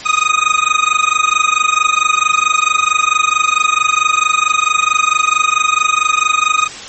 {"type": "tone with amplitude modulation", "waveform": "25% pulse", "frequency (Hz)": 1244.5, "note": "D#6", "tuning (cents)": 0, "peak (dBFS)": -3, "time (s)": [0.05, 6.68], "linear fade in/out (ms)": 20, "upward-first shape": "sine", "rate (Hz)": 24.5, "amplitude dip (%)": 90, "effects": ["white hiss -29 dBFS RMS until 6.88 s", "MP3 32 kbps"]}